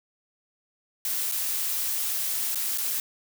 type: noise with dropouts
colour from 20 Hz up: blue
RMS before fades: -28 dBFS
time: 1.05-3 s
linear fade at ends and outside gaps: 1 ms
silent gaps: 1.315-1.321 / 2.547-2.556 / 2.776-2.783 s
effects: none